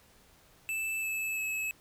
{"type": "tone with pitch steps", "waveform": "square", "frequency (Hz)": [2637, 2611, 2586], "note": ["E7", "E7", "E7"], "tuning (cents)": [0, -17, -34], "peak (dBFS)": -32, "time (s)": [0.69, 1.71], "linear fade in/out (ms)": 0, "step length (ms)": 340, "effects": ["pink hiss -61 dBFS RMS until 1.8 s"]}